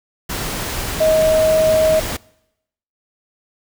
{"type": "tone in noise", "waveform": "sine", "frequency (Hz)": 631, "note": "D#5", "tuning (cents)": 24, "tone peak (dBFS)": -11, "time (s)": [1, 2], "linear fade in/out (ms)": 10, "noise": "pink", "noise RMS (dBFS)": -24, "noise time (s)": [0.29, 2.17], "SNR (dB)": 10, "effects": ["noise-tail reverb RT60 0.8 s tail -23 dB re dry"]}